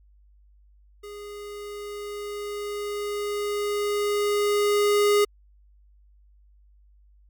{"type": "tone with level ramp", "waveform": "square", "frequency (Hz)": 412.1, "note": "G#4", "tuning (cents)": -13, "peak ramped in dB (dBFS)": [-38, -17], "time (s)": [1.03, 5.25], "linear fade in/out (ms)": 10, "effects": ["added 50 Hz sine -53 dBFS peak until 7.29 s", "MP3 96 kbps"]}